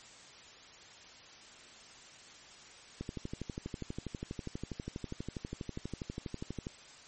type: click train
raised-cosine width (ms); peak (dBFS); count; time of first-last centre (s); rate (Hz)
3; -25; 46; 3.01-6.669; 12.3
effects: white hiss -54 dBFS RMS until 7.07 s + MP3 32 kbps